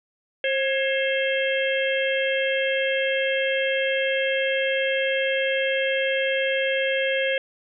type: harmonic tone with a mistuned harmonic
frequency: 534 Hz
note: C5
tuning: 35 cents sharp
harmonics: 1 / 3 / 4 / 5 / 6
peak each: -23 / -28 / -29 / -30 / -31 dBFS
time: 0.44-7.38 s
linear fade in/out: 2 ms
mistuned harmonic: 3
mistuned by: +60 cents
effects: none